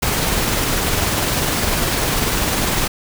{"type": "noise with tremolo", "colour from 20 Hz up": "pink", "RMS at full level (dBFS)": -17, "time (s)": [0.02, 2.88], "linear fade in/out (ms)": 10, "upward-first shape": "triangle", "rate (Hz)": 20, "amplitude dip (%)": 35, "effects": []}